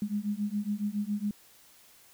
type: beating tone pair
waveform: sine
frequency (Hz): 203.1 / 210.3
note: G#3 / G#3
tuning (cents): -38 / +22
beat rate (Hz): 7.2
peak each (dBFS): -32 / -32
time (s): 0.02-1.31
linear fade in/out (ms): 2
effects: white hiss -58 dBFS RMS until 2.13 s